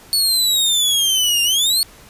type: exponential two-way sweep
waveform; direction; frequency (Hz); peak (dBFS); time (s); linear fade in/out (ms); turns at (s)
sawtooth; down then up; 4449 to 2778 to 4441; -11; 0.13-1.83; 0; 1.43
effects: pink hiss -44 dBFS RMS until 2.09 s + resampled to 32000 Hz